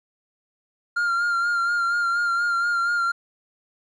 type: tone with vibrato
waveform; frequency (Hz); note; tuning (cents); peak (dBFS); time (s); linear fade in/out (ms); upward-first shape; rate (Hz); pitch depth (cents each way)
triangle; 1396.9; F6; 0; -18; 0.96-3.12; 10; sine; 4.2; 30
effects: resampled to 22050 Hz + 10-bit